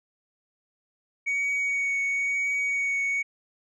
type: tone with vibrato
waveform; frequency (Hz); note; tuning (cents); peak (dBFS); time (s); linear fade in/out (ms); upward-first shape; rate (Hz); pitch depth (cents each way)
sine; 2240; C#7; +18; -21; 1.26-3.23; 20; triangle; 0.99; 14
effects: tanh soft clip ceiling -23 dBFS